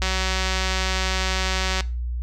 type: click train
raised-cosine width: 0.2 ms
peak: -7 dBFS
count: 337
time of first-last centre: 0.02-1.807 s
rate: 188 Hz
effects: noise-tail reverb RT60 0.3 s tail -18 dB re dry + added 60 Hz sine -24 dBFS peak until 2.22 s